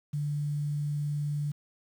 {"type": "tone with quantisation", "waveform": "sine", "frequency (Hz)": 146.83, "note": "D3", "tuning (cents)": 0, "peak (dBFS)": -28, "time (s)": [0.13, 1.52], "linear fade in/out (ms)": 10, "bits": 9, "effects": []}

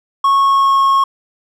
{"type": "tone with pitch glide", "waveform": "triangle", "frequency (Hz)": [1100, 1090.5], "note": ["C#6", "C#6"], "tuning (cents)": [-14, -29], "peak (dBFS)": -7, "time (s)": [0.24, 1.04], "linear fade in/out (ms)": 5, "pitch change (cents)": -15, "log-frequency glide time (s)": [0.36, 0.83], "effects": []}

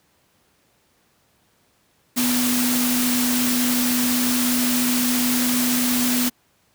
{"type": "tone in noise", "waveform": "sine", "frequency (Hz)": 246.9, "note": "B3", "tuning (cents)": 0, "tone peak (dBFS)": -20, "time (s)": [2.16, 6.3], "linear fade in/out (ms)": 20, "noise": "white", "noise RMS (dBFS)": -23, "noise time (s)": [2.16, 6.3], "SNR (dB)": 0, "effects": ["pink hiss -62 dBFS RMS until 6.74 s", "high-pass 80 Hz 12 dB/octave"]}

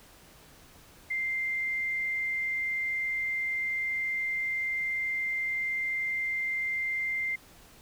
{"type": "tone", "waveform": "sine", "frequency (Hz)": 2093, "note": "C7", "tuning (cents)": 0, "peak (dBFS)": -28, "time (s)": [1.1, 7.36], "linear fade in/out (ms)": 10, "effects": ["pink hiss -55 dBFS RMS until 7.81 s"]}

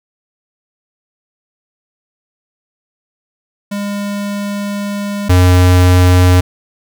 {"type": "tone pair in turn", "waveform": "square", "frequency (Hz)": [202.9, 90.38], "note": ["G#3", "F#2"], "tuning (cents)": [-40, -40], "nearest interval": "octave + major second", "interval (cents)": 1400, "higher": "first", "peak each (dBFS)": [-18, -6], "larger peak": "second", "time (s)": [[3.71, 5.29], [5.29, 6.41]], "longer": "first", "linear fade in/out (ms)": 10, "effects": []}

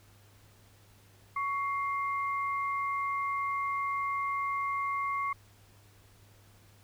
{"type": "tone pair together", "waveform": "sine", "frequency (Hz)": [1115, 2107], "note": ["C#6", "C7"], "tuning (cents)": [10, 12], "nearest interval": "major seventh", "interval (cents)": 1102, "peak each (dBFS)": [-30, -37], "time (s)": [1.36, 5.33], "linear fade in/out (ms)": 5, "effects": ["added 101 Hz sine -59 dBFS peak until 6.83 s", "pink hiss -62 dBFS RMS until 6.83 s"]}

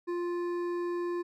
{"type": "tone with hard clipping", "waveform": "triangle", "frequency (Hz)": 349.2, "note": "F4", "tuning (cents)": 0, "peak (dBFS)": -32, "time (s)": [0.07, 1.23], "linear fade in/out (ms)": 20, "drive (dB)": 13, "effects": []}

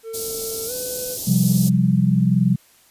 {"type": "tone with pitch glide", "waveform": "triangle", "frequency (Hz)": [449.8, 502], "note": ["A4", "B4"], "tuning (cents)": [38, 28], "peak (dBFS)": -27, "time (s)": [0.03, 1.18], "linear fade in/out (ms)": 50, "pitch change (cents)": 190, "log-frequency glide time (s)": [0.66, 0.72]}
{"type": "band-stop noise", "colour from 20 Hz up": "white", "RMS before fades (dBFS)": -27, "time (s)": [0.13, 1.7], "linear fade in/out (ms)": 20, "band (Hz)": [580, 4300], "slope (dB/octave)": 24}
{"type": "chord", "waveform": "sine", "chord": "C suspended fourth", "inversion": "none", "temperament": "equal with one note detuned", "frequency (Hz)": [130.81, 174.61, 195.43], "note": ["C3", "F3", "G3"], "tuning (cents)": [0, 0, -5], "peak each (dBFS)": [-19, -18, -18], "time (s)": [1.27, 2.56], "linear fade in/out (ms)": 10}
{"effects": ["white hiss -54 dBFS RMS until 2.9 s", "resampled to 32000 Hz"]}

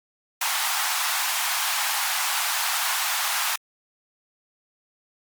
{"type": "high-pass noise", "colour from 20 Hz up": "pink", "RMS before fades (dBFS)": -25, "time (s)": [0.41, 3.56], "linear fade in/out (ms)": 5, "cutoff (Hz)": 770, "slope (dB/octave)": 48, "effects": ["Opus 48 kbps"]}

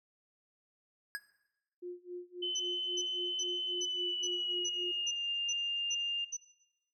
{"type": "tone with exponential decay", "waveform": "square", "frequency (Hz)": 1661.2, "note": "G#6", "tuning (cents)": 0, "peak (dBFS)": -32, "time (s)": [1.15, 1.22], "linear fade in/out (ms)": 0, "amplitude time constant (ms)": 15}
{"type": "tone with tremolo", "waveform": "sine", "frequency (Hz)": 355.8, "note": "F4", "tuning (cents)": 32, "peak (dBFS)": -38, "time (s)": [1.82, 4.92], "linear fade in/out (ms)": 10, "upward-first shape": "sine", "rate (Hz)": 3.7, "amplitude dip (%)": 100}
{"type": "tone with pitch glide", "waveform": "sine", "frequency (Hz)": [3041, 2805], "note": ["F#7", "F7"], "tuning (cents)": [47, 7], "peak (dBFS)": -33, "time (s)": [2.42, 6.25], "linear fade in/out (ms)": 10, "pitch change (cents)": -140, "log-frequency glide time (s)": [3.65, 5.21]}
{"type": "tone bursts", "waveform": "sine", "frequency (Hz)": 6000, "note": "F#8", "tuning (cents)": 23, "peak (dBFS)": -34, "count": 10, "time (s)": [2.55, 6.37], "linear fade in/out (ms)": 10, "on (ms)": 49, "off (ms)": 370}
{"effects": ["noise-tail reverb RT60 0.9 s tail -17 dB re dry"]}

